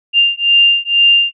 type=beating tone pair; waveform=sine; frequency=2794 / 2796.1 Hz; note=F7 / F7; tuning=0 / +1 cents; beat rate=2.1 Hz; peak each=-11 dBFS; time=0.13-1.33 s; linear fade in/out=50 ms; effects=none